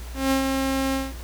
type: tone with ADSR envelope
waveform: sawtooth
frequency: 268.2 Hz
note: C4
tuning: 43 cents sharp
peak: -14 dBFS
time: 0.14-1.14 s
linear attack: 170 ms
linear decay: 110 ms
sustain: -4 dB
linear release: 200 ms
effects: added 60 Hz sine -33 dBFS peak until 1.23 s + pink hiss -43 dBFS RMS until 1.23 s